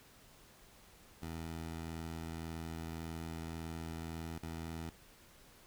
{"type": "tone with dropouts", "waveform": "15% pulse", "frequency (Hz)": 81.8, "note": "E2", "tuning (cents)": -13, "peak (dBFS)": -35, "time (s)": [1.22, 4.9], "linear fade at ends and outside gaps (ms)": 5, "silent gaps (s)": [4.386, 4.427], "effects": ["pink hiss -61 dBFS RMS until 5.66 s"]}